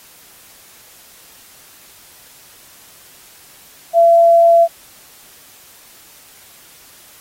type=tone; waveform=sine; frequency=676 Hz; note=E5; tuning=43 cents sharp; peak=-6 dBFS; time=3.93-4.68 s; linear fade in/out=50 ms; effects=white hiss -44 dBFS RMS until 7.2 s + AAC 48 kbps